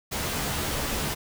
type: noise with comb filter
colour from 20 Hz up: pink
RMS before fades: -29 dBFS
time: 0.11-1.15 s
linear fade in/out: 20 ms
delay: 14 ms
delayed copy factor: +0.5
effects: none